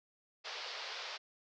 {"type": "band-pass noise", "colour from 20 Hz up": "white", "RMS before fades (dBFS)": -44, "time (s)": [0.44, 1.18], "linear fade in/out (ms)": 20, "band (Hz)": [430, 5200], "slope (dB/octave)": 48, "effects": []}